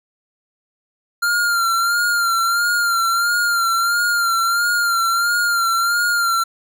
square tone with vibrato, 1391 Hz, F6, 7 cents flat, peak -16 dBFS, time 1.22-6.44 s, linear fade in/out 10 ms, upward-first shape sine, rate 1.5 Hz, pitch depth 45 cents each way, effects none

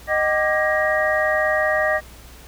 sine tone cluster, 618 / 763 / 1181 / 1631 / 1885 Hz, D#5 / G5 / D6 / G#6 / A#6, -12 / -47 / +9 / -32 / +19 cents, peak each -20 / -27 / -27 / -28 / -21 dBFS, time 0.07-2.01 s, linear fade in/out 50 ms, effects added 60 Hz sine -43 dBFS peak until 2.47 s + pink hiss -45 dBFS RMS until 2.47 s

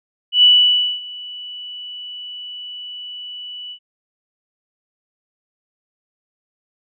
sine tone with ADSR envelope, 2960 Hz, F#7, in tune, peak -6 dBFS, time 0.32-3.79 s, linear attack 110 ms, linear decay 570 ms, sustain -23 dB, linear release 76 ms, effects none

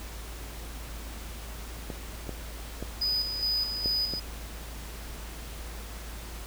clicks, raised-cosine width 2 ms, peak -21 dBFS, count 5, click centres 1.902 / 2.293 / 2.826 / 3.859 / 4.137 s
triangle tone with tremolo, 4978 Hz, D#8, in tune, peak -24 dBFS, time 3.01-4.2 s, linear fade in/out 10 ms, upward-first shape square, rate 2.4 Hz, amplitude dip 50%
effects added 55 Hz sine -39 dBFS peak until 6.46 s + pink hiss -44 dBFS RMS until 6.46 s

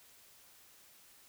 silence, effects white hiss -61 dBFS RMS until 1.28 s

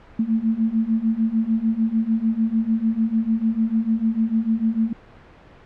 sine beating tone pair, 220 / 226.7 Hz, A3 / A#3, 0 / -48 cents, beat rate 6.7 Hz, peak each -22 / -20 dBFS, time 0.19-4.93 s, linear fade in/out 5 ms, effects pink hiss -47 dBFS RMS until 5.65 s + low-pass 2000 Hz 12 dB/octave

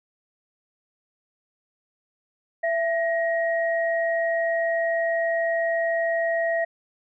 sine tone pair together, 667 / 1886.6 Hz, E5 / A#6, +20 / +20 cents, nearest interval octave + tritone, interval 1800 cents, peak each -22 / -27 dBFS, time 2.63-6.65 s, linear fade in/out 10 ms, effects none

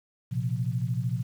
sine chord, Bb suspended second, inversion none, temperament equal with one note detuned, 116.54 / 129.76 / 174.61 Hz, Bb2 / C3 / F3, 0 / -14 / 0 cents, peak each -29 / -29 / -34 dBFS, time 0.31-1.23 s, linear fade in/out 20 ms, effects 9-bit

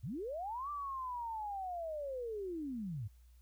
sine linear two-way sweep, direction up then down, 92.5 to 1182 to 92.5 Hz, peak -38 dBFS, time 0.03-3.08 s, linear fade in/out 10 ms, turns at 0.7 s, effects added 60 Hz sine -58 dBFS peak until 3.41 s + white hiss -75 dBFS RMS until 3.41 s

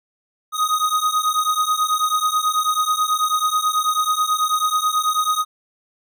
square beating tone pair, 1244.5 / 1253.7 Hz, D#6 / D#6, 0 / +13 cents, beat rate 9.2 Hz, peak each -21 dBFS, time 0.52-5.45 s, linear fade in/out 50 ms, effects none

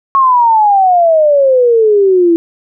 sine exponential sweep, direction down, 1101 to 330 Hz, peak -5 dBFS, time 0.15-2.36 s, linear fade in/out 0 ms, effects none

